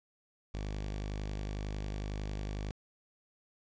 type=tone with notch filter; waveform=sawtooth; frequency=51 Hz; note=G#1; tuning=31 cents flat; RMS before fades=-38 dBFS; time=0.54-2.71 s; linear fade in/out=0 ms; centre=1200 Hz; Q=1.8; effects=resampled to 16000 Hz + 10-bit